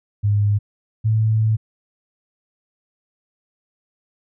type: tone pair in turn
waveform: sine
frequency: 103 / 109.85 Hz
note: G#2 / A2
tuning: -14 / -2 cents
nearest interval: minor second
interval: 112 cents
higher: second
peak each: -14 dBFS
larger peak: neither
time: 0.23-0.59 / 1.04-1.57 s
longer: second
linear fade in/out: 20 ms
effects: none